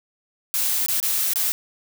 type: noise with dropouts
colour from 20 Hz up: blue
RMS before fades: -22 dBFS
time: 0.54-1.52 s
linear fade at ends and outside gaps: 0 ms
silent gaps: 0.861-0.884 / 1.001-1.028 / 1.335-1.358 s
effects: none